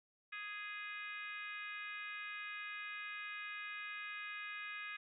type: harmonic tone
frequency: 415.3 Hz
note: G#4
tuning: in tune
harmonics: 3 / 4 / 5 / 6 / 7 / 8 / 9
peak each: -52 / -48 / -50 / -48 / -58 / -62 / -60 dBFS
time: 0.32-4.97 s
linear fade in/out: 10 ms
effects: none